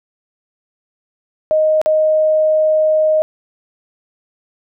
sine tone with dropouts, 622.3 Hz, D#5, in tune, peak -10 dBFS, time 1.51-3.22 s, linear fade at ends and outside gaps 0 ms, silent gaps 1.815-1.86 s, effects none

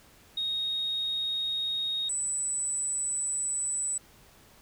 sine tone pair in turn, 3737 / 7953 Hz, A#7 / B8, +4 / +11 cents, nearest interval octave + minor second, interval 1307 cents, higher second, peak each -27 dBFS, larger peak neither, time 0.37-2.09 / 2.09-3.98 s, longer second, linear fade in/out 5 ms, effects tanh soft clip ceiling -23 dBFS + pink hiss -57 dBFS RMS until 4.61 s

